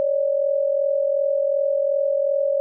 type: tone pair together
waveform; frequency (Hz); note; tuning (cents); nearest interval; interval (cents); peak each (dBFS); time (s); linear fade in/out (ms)
sine; 554.4 / 597.1; C#5 / D5; 0 / +29; minor second; 129; -19 / -23; 0-2.6; 0
effects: none